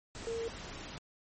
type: tone in noise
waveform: sine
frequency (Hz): 458.6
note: A#4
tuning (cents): -28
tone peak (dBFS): -34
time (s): 0.27-0.48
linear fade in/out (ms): 0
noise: pink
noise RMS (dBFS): -45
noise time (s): 0.15-0.98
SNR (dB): +8
effects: MP3 32 kbps